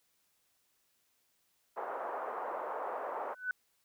pink band-pass noise, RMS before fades -39 dBFS, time 1.76-3.35 s, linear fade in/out 20 ms, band 510 to 1200 Hz, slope 24 dB/octave
sine tone with exponential growth, 1497 Hz, F#6, 20 cents sharp, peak -28 dBFS, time 3.29-3.51 s, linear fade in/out 2 ms, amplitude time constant 47 ms
effects white hiss -75 dBFS RMS until 3.84 s

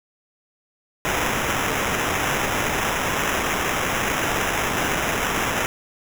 white noise with sample-and-hold, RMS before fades -23 dBFS, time 1.05-5.66 s, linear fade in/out 0 ms, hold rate 4410 Hz, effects none

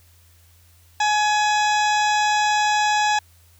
harmonic tone with a mistuned harmonic, 843 Hz, G#5, 26 cents sharp, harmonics 1 / 2 / 3 / 4 / 5 / 6 / 7 / 8 / 9, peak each -18 / -24 / -28 / -30 / -32 / -34 / -35 / -36 / -37 dBFS, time 1-3.19 s, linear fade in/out 5 ms, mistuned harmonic 5, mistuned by -110 cents, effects added 85 Hz sine -52 dBFS peak until 3.59 s + white hiss -57 dBFS RMS until 3.59 s

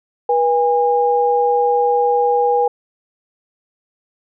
sine tone pair together, 484.6 / 815 Hz, B4 / G#5, -33 / -33 cents, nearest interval major sixth, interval 900 cents, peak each -15 dBFS, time 0.29-2.68 s, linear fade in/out 5 ms, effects none

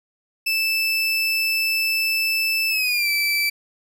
30% pulse tone with pitch glide, 2637 to 2322 Hz, E7 to D7, 0 to -20 cents, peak -16 dBFS, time 0.46-3.5 s, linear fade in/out 10 ms, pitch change -220 cents, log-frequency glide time 2.69-3.09 s, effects none

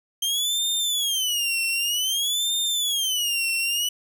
sawtooth tone with vibrato, 3136 Hz, G7, in tune, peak -19 dBFS, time 0.22-3.89 s, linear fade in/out 5 ms, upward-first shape sine, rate 0.53 Hz, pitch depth 250 cents each way, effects none

